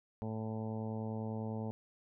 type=harmonic tone; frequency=110 Hz; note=A2; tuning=in tune; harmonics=1 / 2 / 3 / 4 / 5 / 6 / 7 / 8 / 9; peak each=-40 / -40 / -52 / -46 / -49 / -53 / -52 / -52 / -62 dBFS; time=0.22-1.71 s; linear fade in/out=0 ms; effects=none